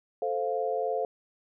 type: chord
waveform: sine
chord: F major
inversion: first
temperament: equal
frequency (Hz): 440 / 523.3 / 698.5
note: A4 / C5 / F5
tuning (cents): 0 / 0 / 0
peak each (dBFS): -31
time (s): 0.22-1.05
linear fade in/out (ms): 2
effects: none